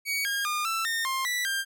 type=tone with pitch steps; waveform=sawtooth; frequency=2253 / 1622 / 1213 / 1332 / 1828 / 1059 / 1966 / 1593 Hz; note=C#7 / G#6 / D#6 / E6 / A#6 / C6 / B6 / G6; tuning=+28 / -41 / -44 / +18 / -34 / +21 / -8 / +27 cents; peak=-23 dBFS; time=0.05-1.65 s; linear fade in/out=50 ms; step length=200 ms; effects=none